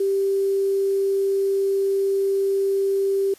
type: tone with quantisation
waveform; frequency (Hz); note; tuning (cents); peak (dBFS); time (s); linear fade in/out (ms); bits
sine; 392; G4; 0; -18; 0-3.34; 5; 7
effects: white hiss -51 dBFS RMS until 3.38 s + resampled to 32000 Hz